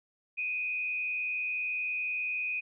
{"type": "tone with frequency modulation", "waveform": "sine", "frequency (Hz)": 2489, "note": "D#7", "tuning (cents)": 0, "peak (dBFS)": -30, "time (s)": [0.37, 2.61], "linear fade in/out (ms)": 20, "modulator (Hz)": 90, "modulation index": 0.69, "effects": []}